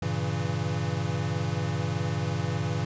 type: chord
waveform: square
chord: G diminished seventh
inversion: none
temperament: equal with one note detuned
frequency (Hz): 98 / 116.54 / 139.64 / 164.81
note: G2 / Bb2 / Db3 / Fb3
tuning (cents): 0 / 0 / +13 / 0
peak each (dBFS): -33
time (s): 0.02-2.85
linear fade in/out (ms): 5
effects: resampled to 16000 Hz